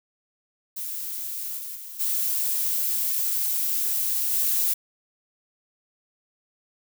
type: noise with level steps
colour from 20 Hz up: violet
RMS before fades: -32 / -35 / -39 / -25 / -23 dBFS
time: 0.76-4.74 s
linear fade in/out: 10 ms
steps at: 1.57 / 1.75 / 1.99 / 4.32 s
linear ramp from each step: 20 ms
effects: none